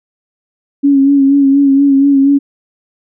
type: tone with vibrato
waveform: sine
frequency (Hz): 277.2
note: C#4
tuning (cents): 0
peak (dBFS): -5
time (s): 0.83-2.39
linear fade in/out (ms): 20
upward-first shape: sine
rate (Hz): 4.2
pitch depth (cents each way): 37
effects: none